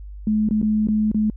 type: tone with dropouts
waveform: sine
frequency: 214.2 Hz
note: A3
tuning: 46 cents flat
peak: -16 dBFS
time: 0.27-1.3 s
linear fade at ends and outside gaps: 2 ms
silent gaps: 0.489-0.509 / 0.616-0.627 / 0.872-0.885 / 1.116-1.145 s
effects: added 50 Hz sine -33 dBFS peak until 1.36 s